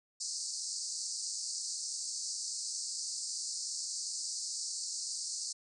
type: band-pass noise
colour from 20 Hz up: pink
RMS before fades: -39 dBFS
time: 0.2-5.53 s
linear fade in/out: 10 ms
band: 4400 to 8800 Hz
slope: 96 dB/octave
effects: none